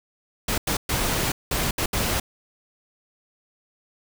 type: noise bursts at uneven times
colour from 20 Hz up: pink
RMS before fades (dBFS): -24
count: 6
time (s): 0.48-0.58 / 0.67-0.77 / 0.89-1.32 / 1.51-1.71 / 1.78-1.86 / 1.93-2.2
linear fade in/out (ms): 5
effects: none